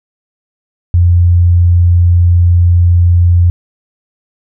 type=tone; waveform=sine; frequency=87.31 Hz; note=F2; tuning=in tune; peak=-4 dBFS; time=0.94-3.5 s; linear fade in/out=0 ms; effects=none